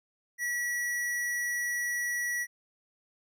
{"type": "tone", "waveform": "square", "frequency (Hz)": 1935, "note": "B6", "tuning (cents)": -36, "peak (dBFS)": -30, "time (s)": [0.38, 2.47], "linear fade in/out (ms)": 50, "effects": []}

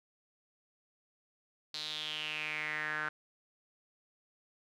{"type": "tone with band-pass filter sweep", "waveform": "sawtooth", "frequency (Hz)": 153, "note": "D#3", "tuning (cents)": -29, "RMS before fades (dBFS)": -38, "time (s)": [1.74, 3.09], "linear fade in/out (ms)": 2, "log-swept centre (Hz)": [4200, 1500], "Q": 5.9, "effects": []}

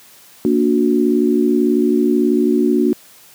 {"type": "chord", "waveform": "sine", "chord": "Bb augmented", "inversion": "none", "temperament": "just", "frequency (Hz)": [233.1, 291.4, 364.2], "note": ["Bb3", "D4", "F#4"], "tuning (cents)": [0, -13, -27], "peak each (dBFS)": -16, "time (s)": [0.45, 2.93], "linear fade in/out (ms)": 0, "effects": ["white hiss -45 dBFS RMS until 3.34 s", "high-pass 100 Hz 12 dB/octave"]}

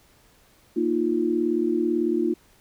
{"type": "chord", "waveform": "sine", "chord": "Bb suspended fourth", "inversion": "none", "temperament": "equal", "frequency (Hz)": [233.1, 311.1, 349.2], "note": ["Bb3", "Eb4", "F4"], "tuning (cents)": [0, 0, 0], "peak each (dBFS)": [-27, -25, -23], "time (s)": [0.76, 2.34], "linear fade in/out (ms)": 10, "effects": ["pink hiss -58 dBFS RMS until 2.6 s"]}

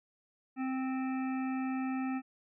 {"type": "harmonic tone", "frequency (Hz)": 261.6, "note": "C4", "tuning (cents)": 0, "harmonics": [1, 3, 5, 7, 9, 10], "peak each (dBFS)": [-32, -42, -46, -49, -51, -52], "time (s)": [0.56, 2.22], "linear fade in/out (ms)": 50, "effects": []}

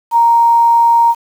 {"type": "tone with quantisation", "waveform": "sine", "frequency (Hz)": 932.3, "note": "A#5", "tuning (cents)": 0, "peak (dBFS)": -6, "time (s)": [0.11, 1.15], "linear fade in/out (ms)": 50, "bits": 6, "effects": []}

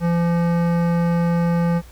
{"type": "tone with hard clipping", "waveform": "sine", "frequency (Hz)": 170.7, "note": "F3", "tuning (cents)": -39, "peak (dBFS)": -18, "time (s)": [0, 1.82], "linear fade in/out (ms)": 50, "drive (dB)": 16, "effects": ["added 60 Hz sine -40 dBFS peak until 1.91 s", "pink hiss -49 dBFS RMS until 1.91 s"]}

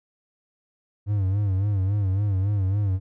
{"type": "tone with vibrato", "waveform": "triangle", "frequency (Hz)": 98.8, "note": "G2", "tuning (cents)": 14, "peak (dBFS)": -18, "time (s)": [1.06, 3], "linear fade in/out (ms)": 50, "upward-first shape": "sine", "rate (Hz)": 3.6, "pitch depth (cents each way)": 98, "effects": []}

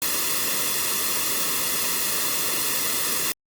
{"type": "noise with comb filter", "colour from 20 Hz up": "white", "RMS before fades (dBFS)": -24, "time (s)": [0.02, 3.32], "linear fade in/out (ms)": 0, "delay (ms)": 1.3, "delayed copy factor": -0.7, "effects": ["Opus 48 kbps"]}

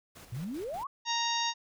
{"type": "noise with tremolo", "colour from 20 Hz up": "pink", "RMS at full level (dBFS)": -50, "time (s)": [0.15, 0.84], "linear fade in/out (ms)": 10, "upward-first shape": "square", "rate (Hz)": 5.1, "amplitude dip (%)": 50}
{"type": "exponential sweep", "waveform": "sine", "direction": "up", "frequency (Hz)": [110, 1174.7], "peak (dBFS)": -34, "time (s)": [0.32, 0.87], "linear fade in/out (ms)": 5}
{"type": "harmonic tone", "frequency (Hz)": 932.3, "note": "A#5", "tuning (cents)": 0, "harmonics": [1, 2, 3, 4, 5, 6, 7], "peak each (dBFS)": [-32, -38, -38, -34, -39, -37, -41], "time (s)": [1.05, 1.54], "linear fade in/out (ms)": 50}
{"effects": []}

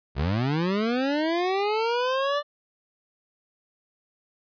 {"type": "linear sweep", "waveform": "25% pulse", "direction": "up", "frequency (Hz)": [61.3, 592], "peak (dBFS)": -19, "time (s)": [0.15, 2.43], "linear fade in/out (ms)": 50, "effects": ["resampled to 11025 Hz"]}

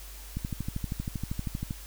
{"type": "click train", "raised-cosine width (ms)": 5, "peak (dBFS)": -19, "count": 18, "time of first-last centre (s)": [0.37, 1.709], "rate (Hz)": 12.7, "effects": ["added 49 Hz sine -43 dBFS peak until 1.86 s", "white hiss -48 dBFS RMS until 1.86 s"]}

